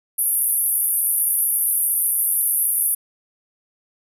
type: band-pass noise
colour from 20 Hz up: white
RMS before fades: -20 dBFS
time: 0.18-2.95 s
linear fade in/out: 10 ms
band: 9700 to 13000 Hz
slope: 96 dB/octave
effects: none